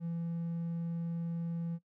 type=tone with vibrato; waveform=triangle; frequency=168.2 Hz; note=E3; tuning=35 cents sharp; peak=-31 dBFS; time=0-1.79 s; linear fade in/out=50 ms; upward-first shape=triangle; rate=20 Hz; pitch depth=13 cents each way; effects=noise-tail reverb RT60 0.1 s tail -18 dB re dry + tanh soft clip ceiling -27 dBFS